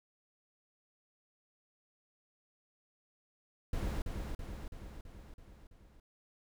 brown noise with echo, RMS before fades -35 dBFS, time 3.73-4.02 s, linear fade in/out 2 ms, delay 330 ms, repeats 6, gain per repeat -4 dB, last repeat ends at 6 s, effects none

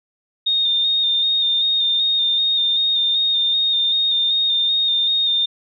sine tone with vibrato, 3665 Hz, A#7, 30 cents flat, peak -15 dBFS, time 0.46-5.46 s, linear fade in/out 10 ms, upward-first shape square, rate 2.6 Hz, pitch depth 22 cents each way, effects none

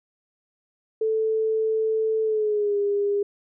sine tone with pitch glide, 440 to 405.8 Hz, A4 to G#4, 0 to -40 cents, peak -20 dBFS, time 1.01-3.23 s, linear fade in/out 5 ms, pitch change -140 cents, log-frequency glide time 2.23-2.77 s, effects none

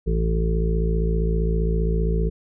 harmonic tone, 55.2 Hz, A1, 6 cents sharp, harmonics 1 / 2 / 3 / 4 / 6 / 7 / 8, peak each -20 / -35 / -25 / -37 / -39 / -31 / -29 dBFS, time 0.06-2.3 s, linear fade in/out 20 ms, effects none

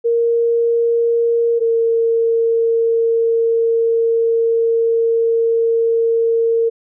sine tone pair in turn, 466.2 / 458.5 Hz, A#4 / A#4, 0 / -29 cents, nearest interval unison, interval 29 cents, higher first, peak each -12 dBFS, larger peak neither, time 0.04-1.6 / 1.6-6.7 s, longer second, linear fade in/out 20 ms, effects none

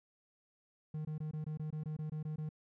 triangle tone bursts, 154.1 Hz, D#3, 16 cents flat, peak -35 dBFS, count 12, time 0.94-2.491 s, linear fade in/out 5 ms, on 110 ms, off 21 ms, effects none

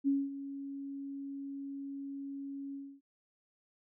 sine tone with ADSR envelope, 277.2 Hz, C#4, in tune, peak -25 dBFS, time 0.04-3.01 s, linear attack 35 ms, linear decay 220 ms, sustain -14 dB, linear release 270 ms, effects none

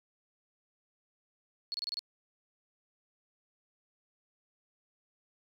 sine tone bursts, 4357 Hz, C#8, 31 cents flat, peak -33 dBFS, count 6, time 1.72-1.992 s, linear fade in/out 0 ms, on 22 ms, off 28 ms, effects none

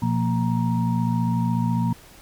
sine tone cluster, 120.3 / 174.5 / 230.6 / 939 Hz, B2 / F3 / A#3 / A#5, -45 / -1 / -19 / +12 cents, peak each -23 / -24 / -24 / -30 dBFS, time 0.02-1.93 s, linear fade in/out 5 ms, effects pink hiss -48 dBFS RMS until 2.21 s + MP3 96 kbps

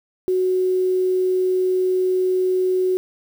sine tone with quantisation, 370 Hz, F#4, in tune, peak -16 dBFS, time 0.28-2.97 s, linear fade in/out 0 ms, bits 7, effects none

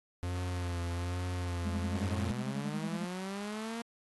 45% pulse tone with vibrato, 88.2 Hz, F2, 18 cents sharp, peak -33 dBFS, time 0.23-2.31 s, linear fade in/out 0 ms, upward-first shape sine, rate 1.2 Hz, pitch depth 39 cents each way
triangle tone with tremolo, 207.7 Hz, G#3, in tune, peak -30 dBFS, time 1.65-3.05 s, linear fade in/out 10 ms, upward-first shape sine, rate 11 Hz, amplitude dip 85%
sawtooth linear sweep, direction up, 92.5 to 234.4 Hz, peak -33 dBFS, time 1.95-3.82 s, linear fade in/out 5 ms
effects AAC 32 kbps

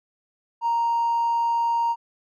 sine tone with hard clipping, 932.3 Hz, A#5, in tune, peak -20 dBFS, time 0.61-1.96 s, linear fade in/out 50 ms, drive 1 dB, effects none

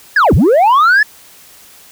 sine linear two-way sweep, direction down then up, 1760 to 53.6 to 1760 Hz, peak -3 dBFS, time 0.16-1.03 s, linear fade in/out 5 ms, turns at 0.34 s, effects tanh soft clip ceiling -5 dBFS + white hiss -41 dBFS RMS until 1.91 s

